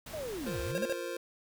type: noise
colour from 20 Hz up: pink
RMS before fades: -45 dBFS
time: 0.06-0.72 s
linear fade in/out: 5 ms
type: linear two-way sweep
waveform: sine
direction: down then up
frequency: 659.3 to 55 to 246.1 Hz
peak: -36 dBFS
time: 0.13-0.86 s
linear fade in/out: 10 ms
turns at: 0.61 s
type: chord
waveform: square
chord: F suspended fourth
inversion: none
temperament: just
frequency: 349.2 / 465.6 / 523.8 Hz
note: F4 / Bb4 / C5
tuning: 0 / -2 / +2 cents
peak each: -41 / -42 / -40 dBFS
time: 0.46-1.17 s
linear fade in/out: 5 ms
type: tone bursts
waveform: square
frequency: 538 Hz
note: C5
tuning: 48 cents sharp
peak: -31 dBFS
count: 3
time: 0.75-0.925 s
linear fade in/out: 0 ms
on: 29 ms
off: 44 ms
effects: none